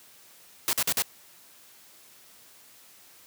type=noise bursts; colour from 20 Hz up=white; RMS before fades=-25 dBFS; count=4; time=0.68-1.021 s; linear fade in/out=0 ms; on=50 ms; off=47 ms; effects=white hiss -54 dBFS RMS until 3.26 s + high-pass 100 Hz 12 dB/octave